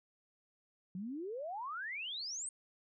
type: exponential sweep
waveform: sine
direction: up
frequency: 174.7 to 8700 Hz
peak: -39 dBFS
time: 0.95-2.49 s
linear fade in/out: 2 ms
effects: none